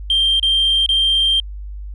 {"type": "tone with dropouts", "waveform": "sine", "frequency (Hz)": 3169, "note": "G7", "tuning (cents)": 18, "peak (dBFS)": -11, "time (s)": [0.1, 1.4], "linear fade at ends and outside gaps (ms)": 2, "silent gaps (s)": [[0.397, 0.428], [0.862, 0.89]], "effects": ["tanh soft clip ceiling -9 dBFS", "added 50 Hz sine -27 dBFS peak until 1.94 s"]}